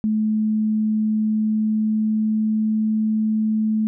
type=tone with pitch glide; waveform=sine; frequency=215.9 to 217.2 Hz; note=A3 to A3; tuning=-33 to -22 cents; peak=-17 dBFS; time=0.04-3.87 s; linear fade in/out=0 ms; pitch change=+11 cents; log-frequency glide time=1.17-2.93 s; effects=none